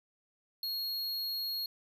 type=tone; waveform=square; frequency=4298 Hz; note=C8; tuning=46 cents sharp; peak=-34 dBFS; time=0.63-1.66 s; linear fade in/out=2 ms; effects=none